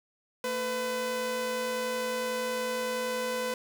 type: tone pair together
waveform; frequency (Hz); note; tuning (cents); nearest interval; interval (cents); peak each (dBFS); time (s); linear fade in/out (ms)
sawtooth; 225.9 / 502.6; A3 / B4; +46 / +30; octave + major second; 1384; -35 / -26; 0.44-3.54; 2
effects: none